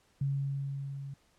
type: tone with level ramp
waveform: sine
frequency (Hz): 138.59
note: C#3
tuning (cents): 0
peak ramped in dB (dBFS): -27 to -39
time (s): 0.21-1.14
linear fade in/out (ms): 5
effects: pink hiss -68 dBFS RMS until 1.38 s + low-pass 10000 Hz 12 dB/octave